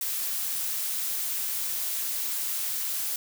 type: noise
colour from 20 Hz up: blue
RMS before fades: -30 dBFS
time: 0.01-3.16 s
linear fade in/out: 2 ms
effects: none